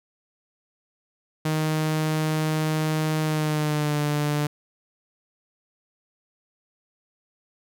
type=tone with pitch glide; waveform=sawtooth; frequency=155.9 to 148 Hz; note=D#3 to D3; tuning=+4 to +14 cents; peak=-18 dBFS; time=1.45-4.47 s; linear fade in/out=5 ms; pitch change=-90 cents; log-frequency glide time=3.22-3.99 s; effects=none